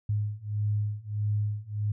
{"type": "beating tone pair", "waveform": "sine", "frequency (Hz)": [103.83, 105.43], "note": ["G#2", "G#2"], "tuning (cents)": [0, 27], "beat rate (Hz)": 1.6, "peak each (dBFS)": [-30, -29], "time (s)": [0.09, 1.92], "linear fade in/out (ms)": 5, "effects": []}